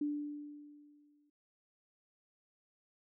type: tone with exponential decay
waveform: sine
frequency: 293.7 Hz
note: D4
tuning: in tune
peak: -31 dBFS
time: 0.01-1.3 s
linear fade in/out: 5 ms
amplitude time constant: 280 ms
effects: none